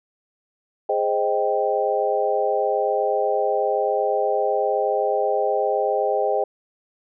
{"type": "chord", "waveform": "sine", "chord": "Ab major seventh", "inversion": "none", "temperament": "equal", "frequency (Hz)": [415.3, 523.3, 622.3, 784], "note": ["Ab4", "C5", "Eb5", "G5"], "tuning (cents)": [0, 0, 0, 0], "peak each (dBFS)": -24, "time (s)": [0.89, 6.44], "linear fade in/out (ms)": 5, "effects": []}